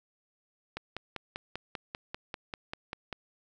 click train, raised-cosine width 0.3 ms, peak -20 dBFS, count 13, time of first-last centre 0.77-3.128 s, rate 5.09 Hz, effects none

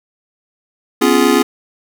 square chord, C# dominant seventh, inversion third, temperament just, 249.5 / 277.2 / 346.5 / 415.8 Hz, B3 / C#4 / E#4 / G#4, +18 / 0 / -14 / +2 cents, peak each -16 dBFS, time 1.01-1.43 s, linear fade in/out 10 ms, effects none

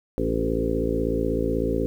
harmonic tone with a mistuned harmonic, 56.2 Hz, A1, 37 cents sharp, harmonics 1 / 2 / 3 / 4 / 5 / 6 / 7 / 8 / 9, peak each -29 / -33 / -33 / -32 / -28 / -34 / -29 / -29 / -30 dBFS, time 0.18-1.86 s, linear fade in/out 0 ms, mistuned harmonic 7, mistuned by -25 cents, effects 9-bit

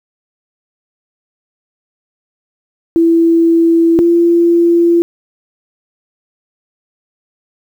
sine tone pair in turn, 332.6 / 341 Hz, E4 / F4, +16 / -41 cents, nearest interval unison, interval 43 cents, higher second, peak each -6 dBFS, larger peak neither, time 2.96-3.99 / 3.99-5.02 s, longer neither, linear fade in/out 0 ms, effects 7-bit

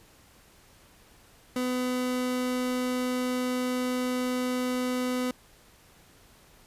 30% pulse tone, 251.3 Hz, B3, 30 cents sharp, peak -24 dBFS, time 1.56-5.31 s, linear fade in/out 2 ms, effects pink hiss -57 dBFS RMS until 6.66 s + resampled to 32000 Hz

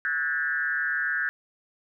sine tone with frequency modulation, 1609 Hz, G6, 45 cents sharp, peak -24 dBFS, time 0.05-1.29 s, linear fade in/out 0 ms, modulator 147 Hz, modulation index 1.2, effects 11-bit

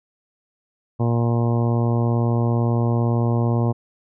harmonic tone, 117.8 Hz, A#2, 19 cents sharp, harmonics 1 / 2 / 3 / 4 / 5 / 6 / 7 / 8 / 9, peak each -18 / -24 / -28 / -30 / -32 / -34 / -35 / -36 / -37 dBFS, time 0.99-3.73 s, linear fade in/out 20 ms, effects none

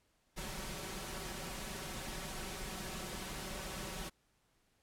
pink noise with comb filter, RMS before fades -43 dBFS, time 0.36-4.1 s, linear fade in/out 20 ms, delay 5.3 ms, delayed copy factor +0.6, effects pink hiss -75 dBFS RMS until 4.82 s + low-pass 12000 Hz 12 dB/octave

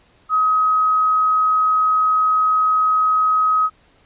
sine tone, 1267 Hz, D#6, 31 cents sharp, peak -13 dBFS, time 0.29-3.7 s, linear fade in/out 50 ms, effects pink hiss -55 dBFS RMS until 4.05 s + resampled to 8000 Hz

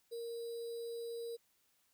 sine tone with sample-and-hold, 466.2 Hz, A#4, in tune, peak -40 dBFS, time 0.11-1.37 s, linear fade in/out 20 ms, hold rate 4410 Hz, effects white hiss -75 dBFS RMS until 1.93 s

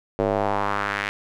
square tone with band-pass filter sweep, 50.6 Hz, G#1, 44 cents flat, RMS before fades -24 dBFS, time 0.19-1.09 s, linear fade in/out 0 ms, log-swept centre 500 to 2100 Hz, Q 2.1, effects none

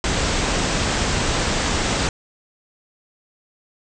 pink low-pass noise, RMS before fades -21 dBFS, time 0.04-2.09 s, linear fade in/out 2 ms, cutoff 8300 Hz, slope 96 dB/octave, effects none

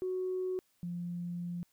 sine tone pair in turn, 370 / 174.29 Hz, F#4 / F3, 0 / -3 cents, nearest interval octave + minor second, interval 1303 cents, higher first, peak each -31 / -35 dBFS, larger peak first, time 0.02-0.59 / 0.83-1.63 s, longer second, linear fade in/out 0 ms, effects tanh soft clip ceiling -27 dBFS + white hiss -73 dBFS RMS until 1.72 s

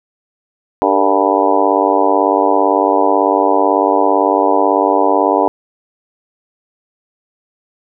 harmonic tone with a mistuned harmonic, 98 Hz, G2, in tune, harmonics 3 / 4 / 5 / 6 / 7 / 8 / 9 / 10, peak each -18 / -18 / -18 / -18 / -18 / -18 / -18 / -18 dBFS, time 0.82-5.48 s, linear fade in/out 0 ms, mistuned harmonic 5, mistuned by -77 cents, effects none

